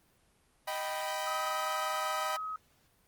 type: chord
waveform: sawtooth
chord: Eb augmented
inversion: none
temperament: equal with one note detuned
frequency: 622.3 / 779.9 / 987.8 Hz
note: Eb5 / G5 / B5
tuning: 0 / -9 / 0 cents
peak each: -34 dBFS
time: 0.67-2.37 s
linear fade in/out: 10 ms
type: tone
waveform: sine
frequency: 1270 Hz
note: D#6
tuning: 35 cents sharp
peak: -35 dBFS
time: 1.27-2.56 s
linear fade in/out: 2 ms
effects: pink hiss -68 dBFS RMS until 3.07 s + Opus 32 kbps